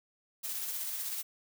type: noise with tremolo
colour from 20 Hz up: blue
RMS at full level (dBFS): -36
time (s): 0.43-1.23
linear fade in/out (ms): 20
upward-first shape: square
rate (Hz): 16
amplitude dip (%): 25
effects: none